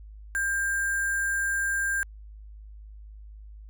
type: tone with sample-and-hold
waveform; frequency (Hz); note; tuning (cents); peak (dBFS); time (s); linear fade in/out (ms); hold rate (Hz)
sine; 1595; G6; +30; -24; 0.35-2.03; 0; 8820
effects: added 52 Hz sine -42 dBFS peak until 3.69 s